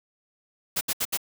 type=noise bursts; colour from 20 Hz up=white; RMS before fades=-26 dBFS; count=4; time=0.76-1.174 s; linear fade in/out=10 ms; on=51 ms; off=70 ms; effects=none